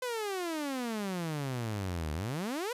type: exponential two-way sweep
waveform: sawtooth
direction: down then up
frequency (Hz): 514 to 73.42 to 514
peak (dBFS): -29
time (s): 0.02-2.73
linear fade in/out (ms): 5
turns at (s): 2.13
effects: resampled to 32000 Hz + 11-bit